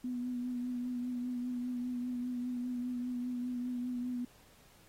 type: tone with vibrato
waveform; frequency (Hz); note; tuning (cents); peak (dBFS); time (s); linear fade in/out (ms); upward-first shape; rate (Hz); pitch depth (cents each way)
sine; 246.9; B3; 0; -34; 0.04-4.25; 5; triangle; 5; 31
effects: pink hiss -63 dBFS RMS until 4.88 s + AAC 48 kbps